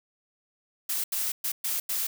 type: noise bursts at uneven times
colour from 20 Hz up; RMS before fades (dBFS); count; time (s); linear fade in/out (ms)
blue; -29; 5; 0.89-1.04 / 1.12-1.32 / 1.44-1.52 / 1.64-1.8 / 1.89-2.07; 5
effects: none